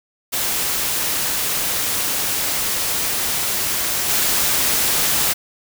white noise with level steps, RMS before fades -21 / -18 dBFS, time 0.32-5.34 s, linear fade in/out 20 ms, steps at 4.08 s, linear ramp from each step 20 ms, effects none

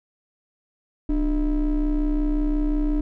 triangle ring-modulated tone, 164.81 Hz, E3, in tune, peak -14 dBFS, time 1.09-3.01 s, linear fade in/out 5 ms, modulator 132 Hz, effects none

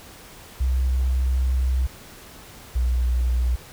sine tone pair in turn, 64.3 / 61.28 Hz, C2 / B1, -30 / -13 cents, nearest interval minor second, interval 83 cents, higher first, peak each -18 dBFS, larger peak neither, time 0.6-1.87 / 2.75-3.56 s, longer first, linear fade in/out 10 ms, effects pink hiss -44 dBFS RMS until 3.72 s

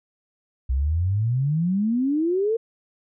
sine exponential sweep, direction up, 61.74 to 466.2 Hz, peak -19 dBFS, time 0.69-2.57 s, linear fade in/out 10 ms, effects none

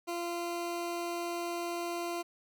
20% pulse tone, 344.5 Hz, F4, 24 cents flat, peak -29 dBFS, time 0.07-2.23 s, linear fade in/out 20 ms, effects none

